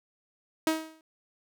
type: tone with exponential decay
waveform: sawtooth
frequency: 317.9 Hz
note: D#4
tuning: 37 cents sharp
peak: -17 dBFS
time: 0.67-1.01 s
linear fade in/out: 2 ms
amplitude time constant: 73 ms
effects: none